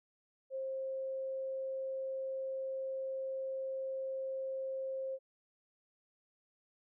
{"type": "tone", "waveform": "sine", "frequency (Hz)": 531, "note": "C5", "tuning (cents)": 25, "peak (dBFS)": -36, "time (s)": [0.5, 5.19], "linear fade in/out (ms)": 50, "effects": []}